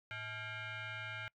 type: tone with frequency modulation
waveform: sine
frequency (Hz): 110.3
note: A2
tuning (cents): +5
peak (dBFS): -40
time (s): 0.11-1.28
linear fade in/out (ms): 0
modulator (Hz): 752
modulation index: 3.4
effects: noise-tail reverb RT60 0.1 s tail -26 dB re dry + tanh soft clip ceiling -37 dBFS